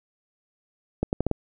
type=accelerating click train; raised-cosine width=2 ms; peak=-10 dBFS; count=5; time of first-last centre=1.03-1.313 s; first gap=99 ms; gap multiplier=0.78; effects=none